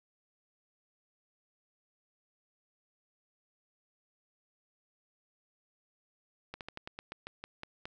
slowing click train, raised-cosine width 0.3 ms, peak -25 dBFS, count 11, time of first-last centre 6.54-7.855 s, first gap 68 ms, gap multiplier 1.14, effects none

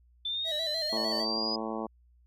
sine linear sweep, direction up, 3520 to 4978 Hz, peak -30 dBFS, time 0.25-1.56 s, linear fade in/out 5 ms
square tone with vibrato, 627 Hz, D#5, 13 cents sharp, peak -36 dBFS, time 0.44-1.26 s, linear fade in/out 50 ms, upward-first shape square, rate 6.6 Hz, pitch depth 65 cents each way
harmonic tone, 111 Hz, A2, 16 cents sharp, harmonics 2 / 3 / 4 / 5 / 6 / 7 / 8 / 9 / 10, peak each -37 / -39 / -40 / -41 / -42 / -42 / -43 / -44 / -44 dBFS, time 0.92-1.87 s, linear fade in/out 10 ms
effects added 60 Hz sine -59 dBFS peak until 2.26 s

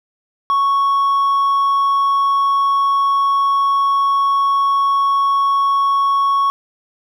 sine tone with hard clipping, 1108.7 Hz, C#6, in tune, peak -13 dBFS, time 0.5-6.5 s, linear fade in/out 0 ms, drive 2 dB, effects none

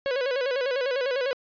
45% pulse tone with vibrato, 523.3 Hz, C5, in tune, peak -24 dBFS, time 0.06-1.33 s, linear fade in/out 0 ms, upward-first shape square, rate 10 Hz, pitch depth 89 cents each way, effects resampled to 11025 Hz

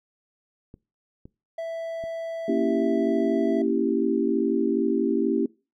clicks, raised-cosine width 3 ms, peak -30 dBFS, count 3, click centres 0.741 / 1.255 / 2.039 s
triangle tone, 660 Hz, E5, 2 cents sharp, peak -26 dBFS, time 1.58-3.62 s, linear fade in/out 5 ms
sine chord, A# diminished seventh, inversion none, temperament equal, 233.1 / 277.2 / 329.6 / 392 Hz, A#3 / C#4 / E4 / G4, 0 / 0 / 0 / 0 cents, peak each -26 dBFS, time 2.48-5.46 s, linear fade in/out 5 ms
effects noise-tail reverb RT60 0.3 s tail -22 dB re dry

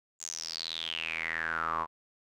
square tone with band-pass filter sweep, 40.78 Hz, E1, 18 cents flat, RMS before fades -35 dBFS, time 0.19-1.87 s, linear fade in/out 50 ms, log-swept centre 7200 to 1000 Hz, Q 9, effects none

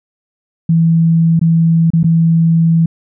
sine tone with dropouts, 164.81 Hz, E3, in tune, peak -7 dBFS, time 0.69-2.86 s, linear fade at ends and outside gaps 5 ms, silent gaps 1.394-1.413 / 1.904-1.934 / 2.032-2.042 s, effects none

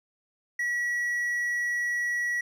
triangle tone, 1930 Hz, B6, 40 cents flat, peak -24 dBFS, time 0.59-2.41 s, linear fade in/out 5 ms, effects none

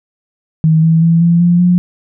sine tone with pitch steps, 159 / 162.62 / 166.33 / 170.12 / 173.99 / 177.96 Hz, D#3 / E3 / E3 / F3 / F3 / F3, +38 / -23 / +16 / -45 / -6 / +33 cents, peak -6 dBFS, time 0.64-1.78 s, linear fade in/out 0 ms, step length 190 ms, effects none

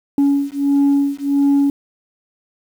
sine beating tone pair, 280.4 / 281.9 Hz, C#4 / C#4, +20 / +29 cents, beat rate 1.5 Hz, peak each -14 dBFS, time 0.18-1.7 s, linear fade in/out 2 ms, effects tanh soft clip ceiling -9 dBFS + 7-bit

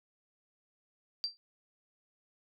sine tone with exponential decay, 4699 Hz, D8, in tune, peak -27 dBFS, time 1.24-1.37 s, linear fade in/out 0 ms, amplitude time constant 27 ms, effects none

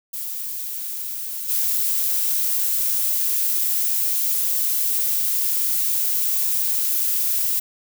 violet noise with level steps, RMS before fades -29 / -21 dBFS, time 0.13-7.6 s, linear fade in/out 10 ms, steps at 1.48 s, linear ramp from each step 20 ms, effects none

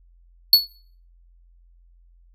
square tone with exponential decay, 4410 Hz, C#8, 10 cents flat, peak -6 dBFS, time 0.53-0.67 s, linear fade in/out 2 ms, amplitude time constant 30 ms, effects noise-tail reverb RT60 0.5 s tail -20 dB re dry + added 43 Hz sine -51 dBFS peak until 2.34 s

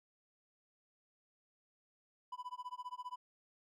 triangle tone with tremolo, 994 Hz, B5, 11 cents sharp, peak -38 dBFS, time 2.32-3.16 s, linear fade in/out 5 ms, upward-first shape sine, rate 15 Hz, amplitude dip 100%, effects none

